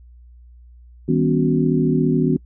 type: tone cluster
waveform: sine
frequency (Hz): 158.3 / 195.9 / 247.5 / 281.8 / 369.2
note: D#3 / G3 / B3 / C#4 / F#4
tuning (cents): +30 / -1 / +4 / +29 / -4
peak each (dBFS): -19 / -27 / -19 / -22 / -22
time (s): 1.08-2.37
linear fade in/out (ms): 10
effects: noise-tail reverb RT60 0.1 s tail -26 dB re dry + added 60 Hz sine -42 dBFS peak until 2.45 s